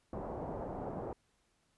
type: low-pass noise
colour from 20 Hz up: white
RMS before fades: -41 dBFS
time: 0.13-1.13 s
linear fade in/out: 2 ms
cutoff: 790 Hz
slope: 24 dB/octave
effects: pink hiss -75 dBFS RMS until 1.77 s + resampled to 24000 Hz